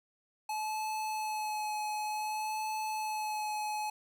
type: tone with vibrato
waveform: square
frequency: 857 Hz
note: A5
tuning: 46 cents flat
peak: -34 dBFS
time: 0.49-3.9 s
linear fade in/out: 5 ms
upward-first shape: sine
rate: 0.55 Hz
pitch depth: 17 cents each way
effects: 10-bit